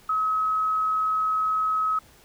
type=tone; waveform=sine; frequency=1279 Hz; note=D#6; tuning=47 cents sharp; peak=-21 dBFS; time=0.09-1.99 s; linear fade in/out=5 ms; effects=pink hiss -54 dBFS RMS until 2.24 s